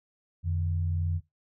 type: tone pair together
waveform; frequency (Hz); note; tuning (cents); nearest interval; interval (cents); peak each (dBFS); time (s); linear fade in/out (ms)
sine; 88 / 150.8; F2 / D3; +14 / +46; major sixth; 932; -26 / -35; 0.43-1.21; 50
effects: noise-tail reverb RT60 0.2 s tail -19 dB re dry